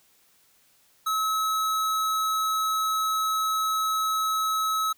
square tone, 1290 Hz, E6, 38 cents flat, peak -24 dBFS, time 1.06-4.93 s, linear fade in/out 10 ms, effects white hiss -62 dBFS RMS until 4.97 s

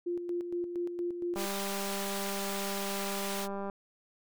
sine tone with tremolo, 349.2 Hz, F4, in tune, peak -30 dBFS, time 0.06-1.46 s, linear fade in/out 10 ms, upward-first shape square, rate 4.3 Hz, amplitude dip 50%
pink high-pass noise, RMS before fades -39 dBFS, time 1.35-3.48 s, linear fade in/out 50 ms, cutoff 1500 Hz, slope 12 dB/octave
click train, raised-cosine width 1 ms, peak -25 dBFS, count 464, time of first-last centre 1.36-3.698 s, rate 198 Hz
effects none

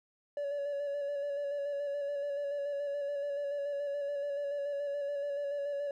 triangle tone with vibrato, 570 Hz, C#5, 48 cents sharp, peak -30 dBFS, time 0.37-5.91 s, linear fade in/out 2 ms, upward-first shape square, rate 7 Hz, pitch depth 24 cents each way, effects tanh soft clip ceiling -27 dBFS

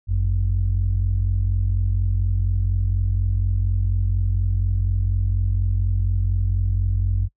sine tone pair together, 49.74 / 93.9 Hz, G1 / F#2, +26 / +26 cents, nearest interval major seventh, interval 1100 cents, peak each -19 dBFS, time 0.07-7.29 s, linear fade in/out 50 ms, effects noise-tail reverb RT60 0.1 s tail -24 dB re dry + tanh soft clip ceiling -12 dBFS

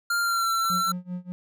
square tone with pitch glide, 1396.9 to 1347.8 Hz, F6 to E6, 0 to +38 cents, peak -23 dBFS, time 0.1-0.92 s, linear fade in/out 5 ms, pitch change -62 cents, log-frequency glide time 0.2-0.5 s
triangle tone with tremolo, 179.6 Hz, F3, 49 cents sharp, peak -26 dBFS, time 0.7-1.32 s, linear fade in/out 0 ms, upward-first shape sine, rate 5.1 Hz, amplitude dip 95%
effects none

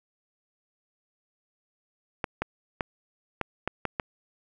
clicks, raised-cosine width 0.5 ms, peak -12 dBFS, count 7, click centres 2.242 / 2.42 / 2.808 / 3.413 / 3.676 / 3.853 / 3.998 s, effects none

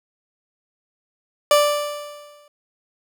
30% pulse tone with exponential decay, 587.3 Hz, D5, in tune, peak -8 dBFS, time 1.51-2.48 s, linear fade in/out 2 ms, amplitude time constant 210 ms, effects none

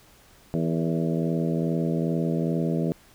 harmonic tone with a mistuned harmonic, 82.41 Hz, E2, in tune, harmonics 2 / 3 / 4 / 5 / 6 / 7 / 8, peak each -25 / -29 / -31 / -33 / -35 / -36 / -37 dBFS, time 0.54-2.92 s, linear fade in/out 0 ms, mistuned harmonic 6, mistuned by -46 cents, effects pink hiss -55 dBFS RMS until 3.14 s

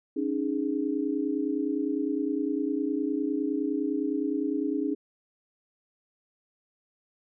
sine chord, C# suspended second, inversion none, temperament equal with one note detuned, 277.2 / 307 / 415.3 Hz, C#4 / D#4 / G#4, 0 / -23 / 0 cents, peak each -29 / -29 / -33 dBFS, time 0.16-4.95 s, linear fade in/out 10 ms, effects none

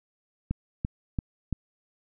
click train, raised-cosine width 5 ms, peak -15 dBFS, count 4, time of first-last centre 0.51-1.527 s, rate 2.95 Hz, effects none

